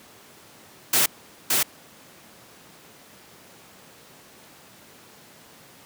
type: noise with echo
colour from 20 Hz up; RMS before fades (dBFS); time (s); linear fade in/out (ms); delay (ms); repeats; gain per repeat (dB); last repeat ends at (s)
white; -19; 0.93-1.06; 5; 570; 1; -2; 1.63
effects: pink hiss -49 dBFS RMS until 5.85 s + high-pass 150 Hz 12 dB/octave